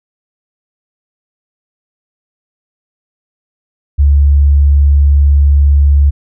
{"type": "tone", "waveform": "sine", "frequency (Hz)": 71.2, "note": "C#2", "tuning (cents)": 47, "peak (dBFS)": -4, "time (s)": [3.98, 6.11], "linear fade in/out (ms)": 20, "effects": []}